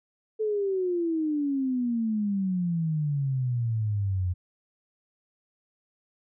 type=exponential sweep; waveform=sine; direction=down; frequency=440 to 88.1 Hz; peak=-24 dBFS; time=0.39-4.34 s; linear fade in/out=20 ms; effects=none